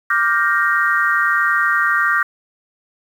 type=chord; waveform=sine; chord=G minor seventh; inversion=second; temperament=equal with one note detuned; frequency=1174.7 / 1406.6 / 1568 / 1864.7 Hz; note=D6 / F6 / G6 / Bb6; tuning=0 / +12 / 0 / 0 cents; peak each=-19 dBFS; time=0.1-2.23 s; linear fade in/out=5 ms; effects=7-bit